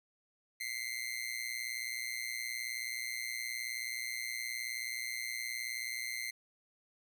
sawtooth tone with amplitude modulation, 2083 Hz, C7, 8 cents flat, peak -30 dBFS, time 0.6-6.31 s, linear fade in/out 10 ms, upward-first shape sine, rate 119 Hz, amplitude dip 85%, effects none

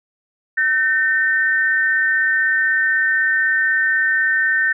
sine tone pair together, 1532.1 / 1816 Hz, G6 / A#6, -40 / -46 cents, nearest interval minor third, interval 294 cents, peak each -18 / -16 dBFS, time 0.57-4.73 s, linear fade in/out 10 ms, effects none

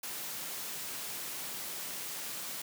white high-pass noise, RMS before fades -40 dBFS, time 0.03-2.62 s, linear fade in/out 5 ms, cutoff 110 Hz, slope 96 dB/octave, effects none

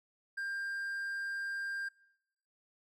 triangle tone, 1595 Hz, G6, 30 cents sharp, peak -33 dBFS, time 0.37-1.89 s, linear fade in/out 10 ms, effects noise-tail reverb RT60 0.9 s tail -24 dB re dry + MP3 64 kbps

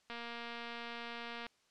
click train, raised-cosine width 0.3 ms, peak -29 dBFS, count 322, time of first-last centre 0.1-1.466 s, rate 235 Hz, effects white hiss -72 dBFS RMS until 1.7 s + low-pass 6000 Hz 12 dB/octave

